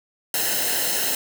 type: noise with comb filter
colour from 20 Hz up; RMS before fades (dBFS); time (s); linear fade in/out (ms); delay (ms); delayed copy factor
white; -23; 0.34-1.15; 2; 0.86; -0.7
effects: none